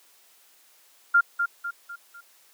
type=tone with echo; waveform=sine; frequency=1396.9 Hz; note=F6; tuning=in tune; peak=-14 dBFS; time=1.14-1.21 s; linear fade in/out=10 ms; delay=250 ms; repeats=4; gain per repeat=-7 dB; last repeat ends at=2.21 s; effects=white hiss -58 dBFS RMS until 2.53 s + high-pass 400 Hz 12 dB/octave